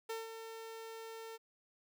sawtooth tone with ADSR envelope, 450 Hz, A4, 39 cents sharp, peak -34 dBFS, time 0.09-1.38 s, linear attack 10 ms, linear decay 170 ms, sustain -8 dB, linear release 28 ms, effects none

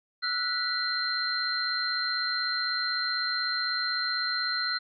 sine tone cluster, 1333 / 1469 / 1964 / 4146 Hz, E6 / F#6 / B6 / C8, +19 / -13 / -10 / -17 cents, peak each -35 / -32 / -37 / -29 dBFS, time 0.22-4.79 s, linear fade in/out 20 ms, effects none

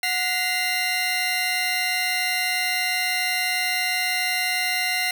30% pulse tone cluster, 732 / 1917 / 2077 / 2781 Hz, F#5 / A#6 / C7 / F7, -19 / +48 / -13 / -8 cents, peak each -27 / -29 / -21 / -26 dBFS, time 0.03-5.11 s, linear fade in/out 2 ms, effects none

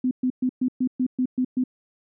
sine tone bursts, 254.2 Hz, C4, 50 cents flat, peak -19 dBFS, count 9, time 0.04-1.639 s, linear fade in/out 5 ms, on 71 ms, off 120 ms, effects none

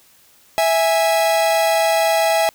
45% pulse tone pair together, 657 / 827.2 Hz, E5 / G#5, -6 / -7 cents, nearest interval major third, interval 399 cents, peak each -16 / -18 dBFS, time 0.58-2.49 s, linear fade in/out 0 ms, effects white hiss -52 dBFS RMS until 2.54 s

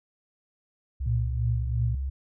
sine tone with pitch glide, 66.2 to 67.01 Hz, C2 to C2, +21 to +42 cents, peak -27 dBFS, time 1-2.1 s, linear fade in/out 10 ms, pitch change +21 cents, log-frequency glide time 1.15-1.62 s
sine tone with tremolo, 116.54 Hz, A#2, in tune, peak -22 dBFS, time 1.06-1.95 s, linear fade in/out 5 ms, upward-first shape triangle, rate 2.9 Hz, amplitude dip 75%
effects none

